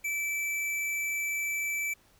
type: tone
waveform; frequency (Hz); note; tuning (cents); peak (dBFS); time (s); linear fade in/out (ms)
square; 2318; D7; -23; -30; 0.04-1.94; 10
effects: pink hiss -63 dBFS RMS until 2.19 s